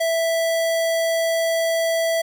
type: tone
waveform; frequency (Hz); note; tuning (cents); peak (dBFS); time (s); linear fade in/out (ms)
square; 659.3; E5; 0; -19; 0-2.22; 10
effects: none